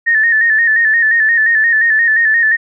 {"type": "tone with vibrato", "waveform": "sine", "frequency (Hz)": 1800, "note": "A6", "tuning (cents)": 39, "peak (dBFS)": -8, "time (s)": [0.06, 2.57], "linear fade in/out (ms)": 20, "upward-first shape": "square", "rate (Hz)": 5.7, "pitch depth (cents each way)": 51, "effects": []}